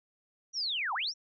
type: linear two-way sweep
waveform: sine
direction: down then up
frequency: 5920 to 739 to 5920 Hz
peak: -30 dBFS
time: 0.53-1.14 s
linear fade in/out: 50 ms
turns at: 0.94 s
effects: none